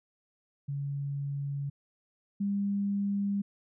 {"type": "tone pair in turn", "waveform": "sine", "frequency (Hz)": [140.9, 200.5], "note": ["C#3", "G3"], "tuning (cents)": [29, 39], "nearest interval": "tritone", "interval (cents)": 610, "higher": "second", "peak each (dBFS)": [-31, -27], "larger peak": "second", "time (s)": [[0.68, 1.7], [2.4, 3.42]], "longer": "neither", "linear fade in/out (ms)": 10, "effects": []}